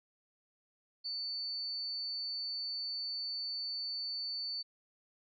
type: tone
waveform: sine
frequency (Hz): 4500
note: C#8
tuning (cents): +25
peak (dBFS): -36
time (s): 1.04-4.63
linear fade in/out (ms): 20
effects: none